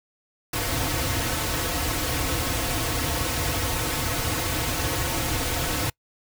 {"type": "noise with comb filter", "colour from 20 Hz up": "pink", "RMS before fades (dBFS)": -26, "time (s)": [0.53, 5.9], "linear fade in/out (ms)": 5, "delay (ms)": 5, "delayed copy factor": -0.85, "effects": ["noise-tail reverb RT60 0.1 s tail -25 dB re dry"]}